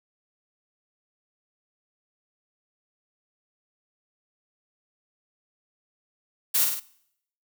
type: noise with echo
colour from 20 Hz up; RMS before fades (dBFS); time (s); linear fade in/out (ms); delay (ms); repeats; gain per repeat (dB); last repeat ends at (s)
blue; -22; 6.54-6.65; 10; 50; 3; -4; 6.8
effects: noise-tail reverb RT60 0.7 s tail -20 dB re dry